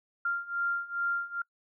sine beating tone pair, 1391 / 1393.4 Hz, F6 / F6, -7 / -4 cents, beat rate 2.4 Hz, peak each -33 / -31 dBFS, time 0.25-1.42 s, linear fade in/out 5 ms, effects noise-tail reverb RT60 0.1 s tail -26 dB re dry

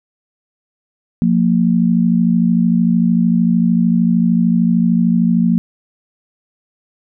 sine tone pair together, 177.14 / 230.4 Hz, F3 / A#3, +25 / -20 cents, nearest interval perfect fourth, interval 455 cents, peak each -13 dBFS, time 1.22-5.58 s, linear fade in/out 0 ms, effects none

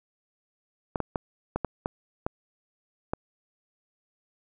clicks, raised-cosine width 1 ms, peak -13 dBFS, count 8, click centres 0.958 / 1.003 / 1.158 / 1.56 / 1.647 / 1.859 / 2.265 / 3.135 s, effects none

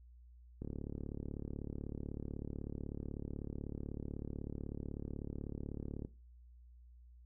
click train, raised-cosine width 3 ms, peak -29 dBFS, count 197, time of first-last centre 0.62-6.049 s, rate 36.1 Hz, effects noise-tail reverb RT60 0.3 s tail -18 dB re dry + added 60 Hz sine -56 dBFS peak until 7.25 s

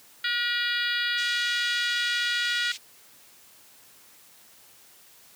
harmonic tone, 480 Hz, B4, 49 cents flat, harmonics 3 / 4 / 5 / 6 / 7 / 8 / 9 / 10, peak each -29 / -30 / -36 / -34 / -32 / -34 / -39 / -38 dBFS, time 0.24-2.72 s, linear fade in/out 5 ms
pink band-pass noise, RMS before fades -39 dBFS, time 1.17-2.78 s, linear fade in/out 20 ms, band 2600 to 7400 Hz, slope 24 dB/octave
effects white hiss -54 dBFS RMS until 5.35 s + high-pass 80 Hz 12 dB/octave

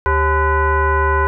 sine tone with frequency modulation, 544 Hz, C#5, 33 cents flat, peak -12 dBFS, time 0.06-1.27 s, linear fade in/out 0 ms, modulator 469 Hz, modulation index 2.1, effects none

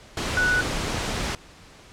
sine tone in noise, 1480 Hz, F#6, in tune, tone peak -19 dBFS, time 0.37-0.61 s, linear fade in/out 2 ms, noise pink, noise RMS -27 dBFS, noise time 0.17-1.35 s, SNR +5 dB, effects pink hiss -48 dBFS RMS until 1.92 s + low-pass 7000 Hz 12 dB/octave

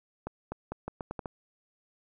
accelerating click train, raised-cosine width 1 ms, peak -21 dBFS, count 8, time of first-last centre 0.27-1.258 s, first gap 250 ms, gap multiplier 0.8, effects none

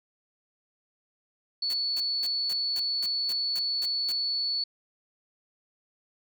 sine tone, 4435 Hz, C#8, in tune, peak -26 dBFS, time 1.62-4.64 s, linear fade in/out 5 ms
white noise bursts, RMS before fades -41 dBFS, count 10, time 1.7-4.12 s, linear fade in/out 0 ms, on 35 ms, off 230 ms
effects none

